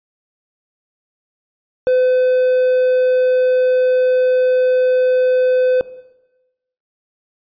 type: tone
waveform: triangle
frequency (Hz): 508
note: B4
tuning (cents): +49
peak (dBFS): -9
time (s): 1.87-5.81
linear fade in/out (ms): 0
effects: noise-tail reverb RT60 1.0 s tail -17 dB re dry + resampled to 11025 Hz